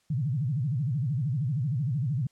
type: tone with vibrato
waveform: sine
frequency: 135.4 Hz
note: C#3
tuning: 40 cents flat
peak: -25 dBFS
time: 0.1-2.27 s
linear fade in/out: 5 ms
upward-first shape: sine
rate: 13 Hz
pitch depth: 290 cents each way
effects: white hiss -69 dBFS RMS until 2.31 s + low-pass 8000 Hz 12 dB/octave